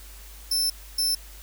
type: tone bursts at uneven times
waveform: sawtooth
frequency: 5310 Hz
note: E8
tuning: 12 cents sharp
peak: -19 dBFS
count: 2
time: 0.51-0.7 / 0.98-1.15 s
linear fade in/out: 5 ms
effects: added 50 Hz sine -43 dBFS peak until 1.42 s + white hiss -48 dBFS RMS until 1.42 s